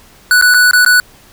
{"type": "tone with dropouts", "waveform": "square", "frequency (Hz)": 1480, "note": "F#6", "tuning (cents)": 0, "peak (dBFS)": -6, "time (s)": [0.31, 1], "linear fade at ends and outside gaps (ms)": 1, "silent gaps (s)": [[0.413, 0.423], [0.54, 0.544], [0.711, 0.733], [0.849, 0.862]], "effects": ["pink hiss -43 dBFS RMS until 1.32 s"]}